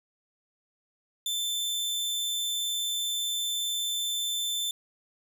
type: tone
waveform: sawtooth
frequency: 3541 Hz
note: A7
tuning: 10 cents sharp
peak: -25 dBFS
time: 1.26-4.71 s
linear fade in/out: 2 ms
effects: none